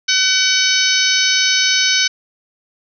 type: harmonic tone with a mistuned harmonic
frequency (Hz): 757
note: F#5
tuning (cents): +39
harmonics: 2 / 3 / 4 / 5 / 6 / 7 / 8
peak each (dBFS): -20 / -20 / -20 / -20 / -20 / -20 / -20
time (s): 0.08-2.08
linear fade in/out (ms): 10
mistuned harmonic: 6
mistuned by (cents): -38
effects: none